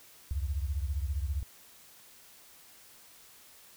sine beating tone pair, 67.5 / 82.5 Hz, C#2 / E2, -45 / +2 cents, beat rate 15 Hz, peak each -31 / -35 dBFS, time 0.31-1.43 s, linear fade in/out 0 ms, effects white hiss -56 dBFS RMS until 3.76 s

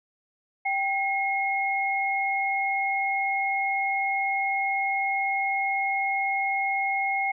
sine tone pair together, 784 / 2158 Hz, G5 / C#7, 0 / -47 cents, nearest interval octave + tritone, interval 1753 cents, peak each -26 dBFS, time 0.65-7.32 s, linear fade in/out 10 ms, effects none

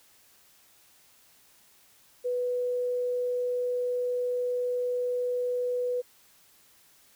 sine tone, 493.7 Hz, B4, 1 cent flat, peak -26 dBFS, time 2.24-6.02 s, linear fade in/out 20 ms, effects white hiss -60 dBFS RMS until 7.15 s

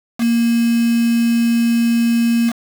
sine tone with quantisation, 233.1 Hz, A#3, in tune, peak -12 dBFS, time 0.18-2.53 s, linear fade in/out 50 ms, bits 4, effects none

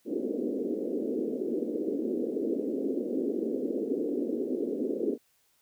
pink band-pass noise, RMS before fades -31 dBFS, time 0.05-5.18 s, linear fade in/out 50 ms, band 240 to 480 Hz, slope 48 dB/octave, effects white hiss -69 dBFS RMS until 5.61 s

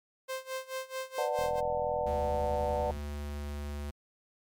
sawtooth tone with tremolo, 523.3 Hz, C5, in tune, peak -29 dBFS, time 0.28-1.61 s, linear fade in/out 20 ms, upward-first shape sine, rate 4.6 Hz, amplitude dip 90%
sine chord, B minor seventh, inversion none, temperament just, 493.9 / 592.7 / 740.8 / 889 Hz, B4 / D5 / F#5 / A5, 0 / +16 / +2 / +18 cents, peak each -34 / -32 / -35 / -36 dBFS, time 1.18-2.91 s, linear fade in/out 2 ms
click train, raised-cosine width 5 ms, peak -34 dBFS, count 67, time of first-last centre 1.39-2.969 s, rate 41.8 Hz
square tone with pitch glide, 73.42 to 72.7 Hz, D2 to D2, 0 to -17 cents, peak -36 dBFS, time 2.06-3.91 s, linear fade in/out 10 ms, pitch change -17 cents, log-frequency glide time 2.69-3.45 s
effects MP3 96 kbps

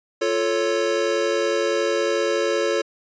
square chord, F augmented, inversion none, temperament equal, 349.2 / 440 / 554.4 Hz, F4 / A4 / C#5, 0 / 0 / 0 cents, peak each -26 / -24 / -24 dBFS, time 0.21-2.82 s, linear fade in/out 10 ms, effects resampled to 16000 Hz

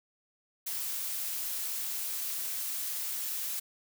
blue noise, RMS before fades -35 dBFS, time 0.66-3.6 s, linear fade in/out 10 ms, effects none

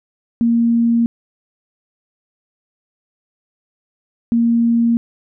sine tone pair in turn, 233.1 / 233.1 Hz, A#3 / A#3, 0 / 0 cents, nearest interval unison, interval 0 cents, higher neither, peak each -11 dBFS, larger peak neither, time 0.41-1.06 / 4.32-4.97 s, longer neither, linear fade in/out 0 ms, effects none

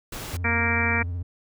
pink noise, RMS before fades -35 dBFS, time 0.12-0.37 s, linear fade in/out 5 ms
triangle tone with vibrato, 87.31 Hz, F2, in tune, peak -25 dBFS, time 0.33-1.23 s, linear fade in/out 10 ms, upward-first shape triangle, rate 16 Hz, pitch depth 86 cents each way
harmonic tone, 233.1 Hz, A#3, in tune, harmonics 1 / 2 / 3 / 4 / 5 / 6 / 7 / 8 / 9 / 10, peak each -30 / -33 / -36 / -32 / -36 / -31 / -31 / -28 / -35 / -25 dBFS, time 0.44-1.03 s, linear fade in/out 10 ms
effects none

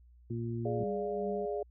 harmonic tone, 116.54 Hz, A#2, in tune, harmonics 1 / 2 / 3, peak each -35 / -39 / -40 dBFS, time 0.3-0.84 s, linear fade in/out 5 ms
sine chord, D diminished, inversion second, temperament equal, 415.3 / 587.3 / 698.5 Hz, Ab4 / D5 / F5, 0 / 0 / 0 cents, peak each -34 / -38 / -40 dBFS, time 0.65-1.63 s, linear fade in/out 5 ms
sine tone with tremolo, 197.4 Hz, G3, 12 cents sharp, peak -36 dBFS, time 0.79-1.46 s, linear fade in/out 10 ms, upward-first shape triangle, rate 2.5 Hz, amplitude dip 75%
effects added 60 Hz sine -56 dBFS peak until 1.7 s

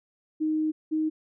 sine tone pair in turn, 311.1 / 312.6 Hz, D#4 / D#4, 0 / +8 cents, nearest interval unison, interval 8 cents, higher second, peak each -23 dBFS, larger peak neither, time 0.4-0.72 / 0.91-1.1 s, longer first, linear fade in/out 20 ms, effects none

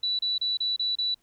sine tone bursts, 3951 Hz, B7, in tune, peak -24 dBFS, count 6, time 0.03-1.145 s, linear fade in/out 5 ms, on 160 ms, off 31 ms, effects pink hiss -69 dBFS RMS until 1.22 s

